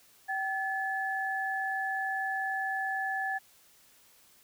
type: tone pair together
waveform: sine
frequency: 770.8 / 1722 Hz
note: G5 / A6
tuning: -29 / -38 cents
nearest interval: octave + major second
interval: 1391 cents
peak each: -33 / -32 dBFS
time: 0.28-3.39 s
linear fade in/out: 20 ms
effects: white hiss -61 dBFS RMS until 4.43 s